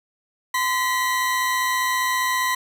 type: tone pair together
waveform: 40% pulse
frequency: 1025 / 1935 Hz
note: C6 / B6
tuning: -36 / -36 cents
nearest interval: major seventh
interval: 1100 cents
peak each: -21 / -23 dBFS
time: 0.54-2.55 s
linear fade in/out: 5 ms
effects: none